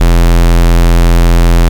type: tone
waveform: square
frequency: 42.59 Hz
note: F1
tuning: 43 cents flat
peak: -4 dBFS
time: 0-1.69 s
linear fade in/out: 10 ms
effects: 7-bit